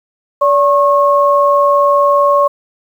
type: tone pair together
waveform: sine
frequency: 574.2 / 1089 Hz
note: D5 / C#6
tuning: -39 / -31 cents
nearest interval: major seventh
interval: 1108 cents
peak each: -10 dBFS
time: 0.41-2.48 s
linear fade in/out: 10 ms
effects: 7-bit